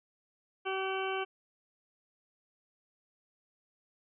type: harmonic tone with a mistuned harmonic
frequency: 382.5 Hz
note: G4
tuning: 42 cents flat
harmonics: 1 / 2 / 3 / 4 / 6 / 7 / 8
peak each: -35 / -38 / -40 / -41 / -43 / -43 / -44 dBFS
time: 0.65-1.25 s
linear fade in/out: 20 ms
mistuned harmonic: 7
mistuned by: +29 cents
effects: none